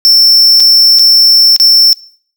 square tone with dropouts, 5380 Hz, E8, 34 cents sharp, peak -3 dBFS, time 0.05-1.93 s, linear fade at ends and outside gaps 0 ms, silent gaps 0.6-0.604 / 0.988-0.994 / 1.563-1.599 s, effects noise-tail reverb RT60 0.5 s tail -20 dB re dry

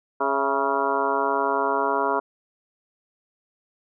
harmonic tone with a mistuned harmonic, 138.59 Hz, C#3, in tune, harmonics 2 / 3 / 4 / 5 / 6 / 7 / 8 / 9 / 10, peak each -33 / -27 / -32 / -28 / -33 / -25 / -29 / -33 / -30 dBFS, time 0.2-2.2 s, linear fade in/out 10 ms, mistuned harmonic 5, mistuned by -51 cents, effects none

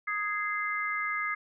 harmonic tone, 415.3 Hz, G#4, in tune, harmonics 3 / 4 / 5, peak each -33 / -35 / -32 dBFS, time 0.07-1.35 s, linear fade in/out 10 ms, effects none

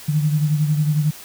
sine beating tone pair, 150 / 161 Hz, D3 / E3, +37 / -41 cents, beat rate 11 Hz, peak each -16 / -24 dBFS, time 0.08-1.11 s, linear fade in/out 10 ms, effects white hiss -39 dBFS RMS until 1.24 s

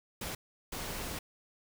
pink noise bursts at uneven times, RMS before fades -39 dBFS, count 2, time 0.21-0.35 / 0.72-1.19 s, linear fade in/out 5 ms, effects none

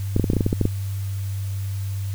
clicks, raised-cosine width 3 ms, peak -6 dBFS, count 11, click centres 0.164 / 0.197 / 0.242 / 0.301 / 0.334 / 0.367 / 0.408 / 0.464 / 0.529 / 0.613 / 0.654 s, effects added 98 Hz sine -24 dBFS peak until 2.14 s + white hiss -44 dBFS RMS until 2.14 s

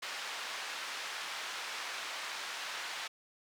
pink band-pass noise, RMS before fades -41 dBFS, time 0.02-3.08 s, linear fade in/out 10 ms, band 1100 to 5100 Hz, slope 12 dB/octave, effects none

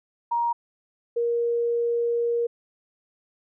sine tone pair in turn, 942 / 471 Hz, A#5 / A#4, +18 / +18 cents, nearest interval octave, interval 1200 cents, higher first, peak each -21 / -21 dBFS, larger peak neither, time 0.31-0.53 / 1.16-2.47 s, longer second, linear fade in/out 10 ms, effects none

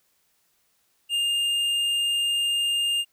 sine tone with hard clipping, 2813 Hz, F7, 12 cents sharp, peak -23 dBFS, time 1.09-3.05 s, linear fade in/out 50 ms, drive 7 dB, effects white hiss -68 dBFS RMS until 3.12 s

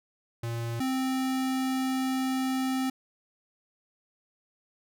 square tone pair in turn, 116.54 / 261.6 Hz, A#2 / C4, 0 / 0 cents, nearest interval octave + major second, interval 1400 cents, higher second, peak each -31 / -27 dBFS, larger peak second, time 0.43-0.8 / 0.8-2.9 s, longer second, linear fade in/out 5 ms, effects none

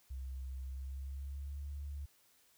sine tone with pitch glide, 65.41 to 71.33 Hz, C2 to D2, 0 to -50 cents, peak -40 dBFS, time 0.1-2.06 s, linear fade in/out 10 ms, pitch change +150 cents, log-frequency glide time 0.63-1.66 s, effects white hiss -69 dBFS RMS until 2.57 s

